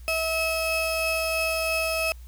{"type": "tone pair together", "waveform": "35% pulse", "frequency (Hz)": [646, 2581], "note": ["E5", "E7"], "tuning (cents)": [-35, -37], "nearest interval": "2 octaves", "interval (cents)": 2398, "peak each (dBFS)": -25, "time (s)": [0.08, 2.12], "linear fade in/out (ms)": 0, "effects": ["added 60 Hz sine -40 dBFS peak until 2.27 s", "white hiss -58 dBFS RMS until 2.27 s"]}